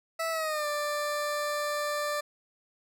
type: tone with pitch glide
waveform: 20% pulse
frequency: 655 to 590.3 Hz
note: E5 to D5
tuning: -11 to +9 cents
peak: -24 dBFS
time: 0.19-2.21 s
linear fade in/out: 10 ms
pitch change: -180 cents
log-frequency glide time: 0.31-0.67 s
effects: none